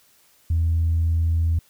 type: tone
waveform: sine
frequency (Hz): 82.41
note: E2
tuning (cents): 0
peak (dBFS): -16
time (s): 0.5-1.59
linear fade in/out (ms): 5
effects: tanh soft clip ceiling -14 dBFS + white hiss -58 dBFS RMS until 1.69 s